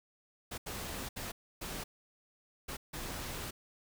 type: noise bursts at uneven times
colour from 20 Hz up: pink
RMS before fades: -41 dBFS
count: 6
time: 0.51-0.58 / 0.66-1.09 / 1.16-1.32 / 1.61-1.84 / 2.68-2.77 / 2.93-3.51 s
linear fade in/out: 10 ms
effects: none